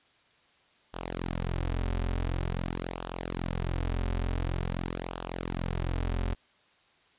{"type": "tone with flanger", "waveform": "sawtooth", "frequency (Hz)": 43.65, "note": "F1", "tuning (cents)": 0, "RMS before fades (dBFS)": -32, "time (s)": [0.93, 6.35], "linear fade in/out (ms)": 20, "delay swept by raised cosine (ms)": [0.45, 6.25], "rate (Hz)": 0.47, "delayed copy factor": -0.75, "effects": ["white hiss -64 dBFS RMS until 7.18 s", "resampled to 8000 Hz"]}